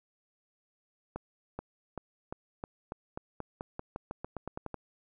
accelerating click train, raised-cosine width 1 ms, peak -23 dBFS, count 18, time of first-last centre 1.16-4.743 s, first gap 430 ms, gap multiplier 0.9, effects none

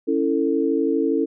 sine chord, A major, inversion first, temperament equal with one note detuned, 277.2 / 329.6 / 446.7 Hz, C#4 / E4 / A4, 0 / 0 / +26 cents, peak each -22 dBFS, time 0.07-1.26 s, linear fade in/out 20 ms, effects none

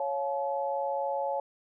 sine chord, Db augmented, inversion none, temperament equal with one note detuned, 554.4 / 698.5 / 858.4 Hz, Db5 / F5 / A5, 0 / 0 / -43 cents, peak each -31 / -36 / -32 dBFS, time 0-1.4 s, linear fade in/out 2 ms, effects none

